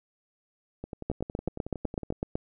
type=two click trains; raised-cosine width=2 ms; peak=-15 / -23 dBFS; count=11 / 15; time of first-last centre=1.1-2.355 / 0.84-2.124 s; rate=7.97 / 10.9 Hz; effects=none